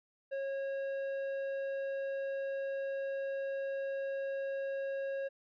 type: tone with tanh clipping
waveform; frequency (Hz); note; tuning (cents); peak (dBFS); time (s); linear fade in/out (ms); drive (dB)
triangle; 546; C#5; -26; -36; 0.31-5.29; 20; 13
effects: none